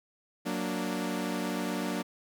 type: chord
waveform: sawtooth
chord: Gb augmented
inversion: none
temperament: equal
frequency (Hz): 185 / 233.1 / 293.7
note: Gb3 / Bb3 / D4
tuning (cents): 0 / 0 / 0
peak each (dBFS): -31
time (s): 0.45-2.03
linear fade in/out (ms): 20
effects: none